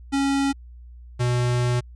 square tone pair in turn, 276.1 / 122.53 Hz, C#4 / B2, -7 / -13 cents, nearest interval octave + major second, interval 1406 cents, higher first, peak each -20 dBFS, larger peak neither, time 0.12-0.53 / 1.19-1.81 s, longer second, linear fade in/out 20 ms, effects added 60 Hz sine -40 dBFS peak until 1.95 s + resampled to 22050 Hz

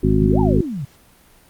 harmonic tone, 52.2 Hz, G#1, 10 cents sharp, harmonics 1 / 2 / 3 / 4 / 5 / 7, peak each -20 / -20 / -20 / -20 / -20 / -20 dBFS, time 0.03-0.61 s, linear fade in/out 5 ms
sine exponential two-way sweep, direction up then down, 96.2 to 932.3 to 124.5 Hz, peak -23 dBFS, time 0.18-0.85 s, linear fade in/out 5 ms, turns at 0.4 s
effects pink hiss -51 dBFS RMS until 1.49 s + Opus 32 kbps

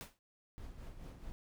pink noise with exponential decay, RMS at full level -44 dBFS, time 0.01-0.19 s, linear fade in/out 0 ms, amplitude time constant 37 ms
brown noise with tremolo, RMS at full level -46 dBFS, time 0.58-1.32 s, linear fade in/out 0 ms, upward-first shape sine, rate 4.6 Hz, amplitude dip 55%
effects none

